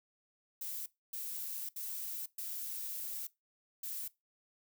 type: noise bursts at uneven times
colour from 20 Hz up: violet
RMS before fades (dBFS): -41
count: 5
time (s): 0.61-0.86 / 1.13-1.69 / 1.76-2.26 / 2.38-3.27 / 3.83-4.08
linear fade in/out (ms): 5
effects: noise-tail reverb RT60 0.2 s tail -20 dB re dry